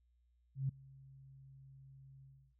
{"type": "tone with ADSR envelope", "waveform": "sine", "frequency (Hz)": 134.8, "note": "C#3", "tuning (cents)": -48, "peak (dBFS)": -31, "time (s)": [0.55, 2.55], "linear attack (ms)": 140, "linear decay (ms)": 5, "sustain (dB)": -24, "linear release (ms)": 320, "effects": ["noise-tail reverb RT60 0.1 s tail -23 dB re dry", "added 60 Hz sine -70 dBFS peak until 2.59 s"]}